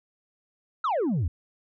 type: exponential sweep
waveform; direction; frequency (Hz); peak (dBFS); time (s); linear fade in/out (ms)
sine; down; 1389 to 72.3; -20; 0.84-1.28; 5
effects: tanh soft clip ceiling -22 dBFS